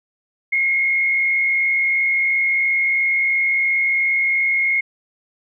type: tone with frequency modulation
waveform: sine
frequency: 2154 Hz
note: C7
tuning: 50 cents sharp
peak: -15 dBFS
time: 0.52-4.81 s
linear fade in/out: 10 ms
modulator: 62.9 Hz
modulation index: 0.66
effects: none